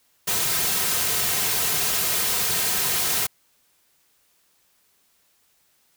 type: noise with comb filter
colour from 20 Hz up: white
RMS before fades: -23 dBFS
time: 0.27-3.27 s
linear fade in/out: 10 ms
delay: 3.5 ms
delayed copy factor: -0.55
effects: white hiss -64 dBFS RMS until 5.96 s